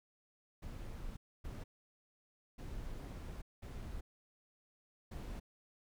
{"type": "noise bursts at uneven times", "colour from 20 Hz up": "brown", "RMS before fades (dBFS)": -45, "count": 5, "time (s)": [[0.62, 1.17], [1.44, 1.64], [2.58, 3.42], [3.62, 4.01], [5.11, 5.4]], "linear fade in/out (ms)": 10, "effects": []}